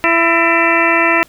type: harmonic tone with a mistuned harmonic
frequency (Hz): 334.5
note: E4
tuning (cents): +25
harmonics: 1 / 2 / 3 / 4 / 5 / 6 / 7 / 8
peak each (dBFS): -18 / -18 / -18 / -18 / -18 / -18 / -18 / -18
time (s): 0.04-1.23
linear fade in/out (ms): 0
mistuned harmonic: 5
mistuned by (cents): +120
effects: pink hiss -46 dBFS RMS until 1.28 s